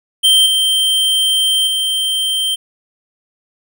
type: tone with level steps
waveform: square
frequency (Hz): 3136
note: G7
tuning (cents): 0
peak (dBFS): -8 / -12 / -15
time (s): 0.23-2.56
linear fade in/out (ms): 20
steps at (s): 0.46 / 1.67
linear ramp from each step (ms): 2
effects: none